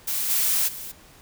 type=noise with level steps; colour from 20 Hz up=blue; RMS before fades=-26 / -22 / -36 dBFS; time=0.07-0.92 s; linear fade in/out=10 ms; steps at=0.29 / 0.67 s; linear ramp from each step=20 ms; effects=pink hiss -51 dBFS RMS until 1.21 s